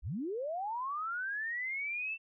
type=linear sweep; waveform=sine; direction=up; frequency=38.89 to 2689 Hz; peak=-34 dBFS; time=0.02-2.18 s; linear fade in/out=50 ms; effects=none